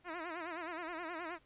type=tone with vibrato; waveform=10% pulse; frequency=335.5 Hz; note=E4; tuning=31 cents sharp; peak=-32 dBFS; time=0.04-1.39 s; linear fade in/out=50 ms; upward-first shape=sine; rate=9.5 Hz; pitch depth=120 cents each way; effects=pink hiss -69 dBFS RMS until 1.45 s + resampled to 8000 Hz